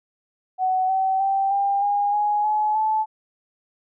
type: tone with pitch steps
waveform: sine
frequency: 748 / 764.2 / 780.7 / 797.5 / 814.8 / 832.4 / 850.3 / 868.7 Hz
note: F#5 / G5 / G5 / G5 / G#5 / G#5 / G#5 / A5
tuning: +19 / -44 / -7 / +30 / -33 / +4 / +41 / -22 cents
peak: -18 dBFS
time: 0.58-3.06 s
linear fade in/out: 50 ms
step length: 310 ms
effects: none